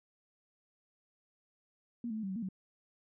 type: tone with pitch steps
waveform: sine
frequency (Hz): 236.7 / 217.3 / 219.3 / 193.3 / 188.7 / 231.6 / 188.4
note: A#3 / A3 / A3 / G3 / F#3 / A#3 / F#3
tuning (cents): +27 / -21 / -6 / -24 / +34 / -11 / +32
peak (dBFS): -35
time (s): 2.04-2.488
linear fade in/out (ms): 2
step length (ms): 64
effects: none